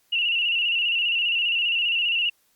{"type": "tone with vibrato", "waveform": "sine", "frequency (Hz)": 2794, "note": "F7", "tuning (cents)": 0, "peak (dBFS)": -20, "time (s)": [0.12, 2.3], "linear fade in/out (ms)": 10, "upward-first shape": "square", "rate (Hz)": 15, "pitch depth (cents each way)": 51, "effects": ["white hiss -65 dBFS RMS until 2.55 s", "Opus 48 kbps"]}